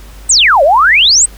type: exponential two-way sweep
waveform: sine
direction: down then up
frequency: 8670 to 533 to 8670 Hz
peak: -4 dBFS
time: 0.29-1.26 s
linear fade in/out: 10 ms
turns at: 0.63 s
effects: added 50 Hz sine -31 dBFS peak until 1.37 s + pink hiss -39 dBFS RMS until 1.37 s